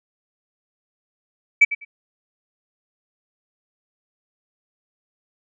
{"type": "tone with echo", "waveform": "sine", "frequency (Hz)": 2300, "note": "D7", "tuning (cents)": -37, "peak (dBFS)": -6, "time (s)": [1.61, 1.65], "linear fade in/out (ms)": 10, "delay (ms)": 100, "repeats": 2, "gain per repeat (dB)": -15, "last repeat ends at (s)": 1.85, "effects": ["tanh soft clip ceiling -4 dBFS"]}